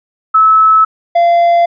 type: tone pair in turn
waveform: sine / triangle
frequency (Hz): 1300 / 687.3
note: E6 / F5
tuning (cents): -24 / -28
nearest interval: major seventh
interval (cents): 1104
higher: first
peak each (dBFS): -4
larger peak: neither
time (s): 0.34-0.85 / 1.15-1.66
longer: neither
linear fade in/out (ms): 10
effects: resampled to 11025 Hz